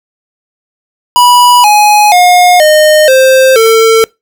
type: tone with pitch steps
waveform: square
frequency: 979 / 837.6 / 716.7 / 613.2 / 524.6 / 448.9 Hz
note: B5 / G#5 / F5 / D#5 / C5 / A4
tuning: -15 / +15 / +45 / -25 / +4 / +35 cents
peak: -3 dBFS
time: 1.16-4.04 s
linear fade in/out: 0 ms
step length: 480 ms
effects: noise-tail reverb RT60 0.2 s tail -24 dB re dry